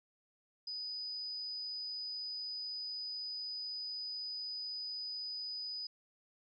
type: tone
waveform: sine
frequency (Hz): 4978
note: D#8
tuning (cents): 0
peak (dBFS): -39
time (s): 0.67-5.87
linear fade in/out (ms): 5
effects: none